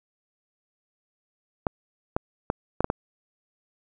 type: clicks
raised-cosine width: 1 ms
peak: -9 dBFS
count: 6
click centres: 1.668 / 2.165 / 2.501 / 2.806 / 2.844 / 2.901 s
effects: none